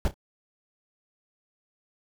brown noise with echo, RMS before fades -23 dBFS, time 0.05-0.08 s, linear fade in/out 0 ms, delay 31 ms, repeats 2, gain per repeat -14 dB, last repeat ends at 0.142 s, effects none

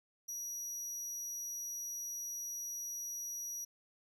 40% pulse tone, 5800 Hz, F#8, 35 cents flat, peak -39 dBFS, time 0.28-3.65 s, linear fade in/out 10 ms, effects none

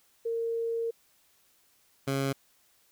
sine / 15% pulse tone pair in turn, 460 / 136.76 Hz, A#4 / C#3, -23 / -23 cents, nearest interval octave + major sixth, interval 2100 cents, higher first, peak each -28 / -21 dBFS, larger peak second, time 0.25-0.91 / 2.07-2.33 s, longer first, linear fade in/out 10 ms, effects white hiss -66 dBFS RMS until 2.91 s

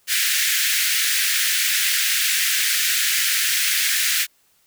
pink high-pass noise, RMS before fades -20 dBFS, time 0.07-4.27 s, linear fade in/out 50 ms, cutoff 1600 Hz, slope 48 dB/octave, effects white hiss -61 dBFS RMS until 4.66 s

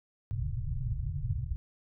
white low-pass noise, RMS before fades -33 dBFS, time 0.31-1.56 s, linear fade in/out 0 ms, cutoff 140 Hz, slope 96 dB/octave, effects none

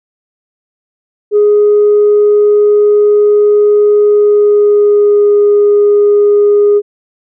sine tone with pitch glide, 415.9 to 411.6 Hz, G#4 to G#4, +2 to -16 cents, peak -3 dBFS, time 1.31-6.82 s, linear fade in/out 50 ms, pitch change -18 cents, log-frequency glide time 4.02-5.31 s, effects tanh soft clip ceiling -1 dBFS

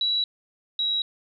sine tone pair in turn, 3914 / 3865 Hz, B7 / B7, -16 / -38 cents, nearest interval unison, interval 22 cents, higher first, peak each -21 / -22 dBFS, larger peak first, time 0.01-0.24 / 0.79-1.02 s, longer neither, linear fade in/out 2 ms, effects none

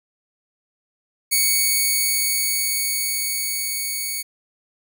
5% pulse tone with level ramp, 2231 Hz, C#7, 11 cents sharp, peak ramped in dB -6 to -15 dBFS, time 1.31-4.23 s, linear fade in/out 20 ms, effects none

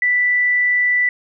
sine tone, 1975.5 Hz, B6, in tune, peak -13 dBFS, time 0.02-1.09 s, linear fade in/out 2 ms, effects none

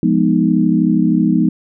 sine chord, F half-diminished seventh, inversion none, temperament equal with one note detuned, 174.61 / 207.7 / 246.9 / 310.2 Hz, F3 / Ab3 / Cb4 / Eb4, 0 / 0 / 0 / -5 cents, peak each -16 dBFS, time 0.03-1.49 s, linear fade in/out 2 ms, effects none

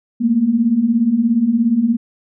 sine beating tone pair, 218.5 / 235.5 Hz, A3 / A#3, -12 / +18 cents, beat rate 17 Hz, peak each -18 / -13 dBFS, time 0.2-1.97 s, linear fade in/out 20 ms, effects none

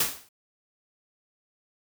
white noise with exponential decay, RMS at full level -21 dBFS, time 0-0.29 s, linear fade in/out 5 ms, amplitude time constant 61 ms, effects none

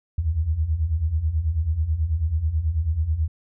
sine beating tone pair, 73.1 / 82.3 Hz, D2 / E2, -7 / -2 cents, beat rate 9.2 Hz, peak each -26 / -21 dBFS, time 0.18-3.28 s, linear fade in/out 5 ms, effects none

